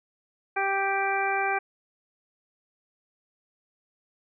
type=harmonic tone; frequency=392 Hz; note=G4; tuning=in tune; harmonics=1 / 2 / 3 / 4 / 5 / 6; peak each=-32 / -27 / -34 / -30 / -37 / -31 dBFS; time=0.56-1.59 s; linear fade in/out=10 ms; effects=none